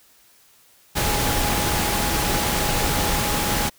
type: tone in noise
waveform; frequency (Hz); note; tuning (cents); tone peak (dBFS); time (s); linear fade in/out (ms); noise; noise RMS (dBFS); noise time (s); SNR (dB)
sine; 830.6; G#5; 0; -29; 0.95-3.7; 20; pink; -22; 0.95-3.7; -10
effects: white hiss -55 dBFS RMS until 3.78 s